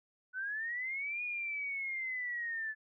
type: linear two-way sweep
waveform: sine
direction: up then down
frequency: 1480 to 2462 to 1730 Hz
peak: -35 dBFS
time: 0.33-2.75 s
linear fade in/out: 50 ms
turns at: 1.23 s
effects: none